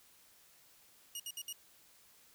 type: tone bursts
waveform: 15% pulse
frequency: 2874 Hz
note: F7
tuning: 49 cents sharp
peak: -33 dBFS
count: 4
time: 1.15-1.527 s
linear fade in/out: 2 ms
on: 47 ms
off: 63 ms
effects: white hiss -64 dBFS RMS until 2.34 s